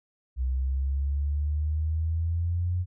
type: exponential sweep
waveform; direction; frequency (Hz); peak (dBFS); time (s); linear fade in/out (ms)
sine; up; 63.1 to 90.6; -24; 0.36-2.86; 50
effects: none